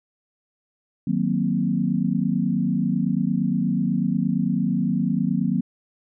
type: chord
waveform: sine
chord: C half-diminished seventh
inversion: first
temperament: equal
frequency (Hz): 155.56 / 185 / 233.1 / 261.6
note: Eb3 / Gb3 / Bb3 / C4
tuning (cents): 0 / 0 / 0 / 0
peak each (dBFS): -27 / -23 / -24 / -27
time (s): 1.07-5.61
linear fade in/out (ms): 5
effects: none